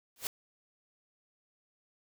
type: noise with exponential growth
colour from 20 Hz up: white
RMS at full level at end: -30 dBFS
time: 0.16-0.27 s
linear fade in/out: 1 ms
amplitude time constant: 23 ms
effects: none